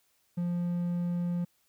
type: tone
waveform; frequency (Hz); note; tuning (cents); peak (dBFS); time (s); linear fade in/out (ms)
triangle; 174.61; F3; 0; -26; 0.37-1.45; 10
effects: white hiss -71 dBFS RMS until 1.68 s